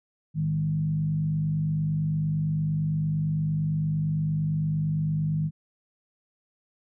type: tone with frequency modulation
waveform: sine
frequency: 155.56 Hz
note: D#3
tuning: in tune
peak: -23 dBFS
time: 0.34-5.51 s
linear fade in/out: 50 ms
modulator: 48.8 Hz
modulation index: 0.52
effects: none